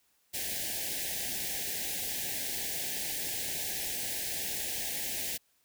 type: band-stop noise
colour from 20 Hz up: white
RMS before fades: -35 dBFS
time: 0.33-5.38 s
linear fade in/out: 20 ms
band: 860 to 1600 Hz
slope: 96 dB/octave
effects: white hiss -71 dBFS RMS until 5.64 s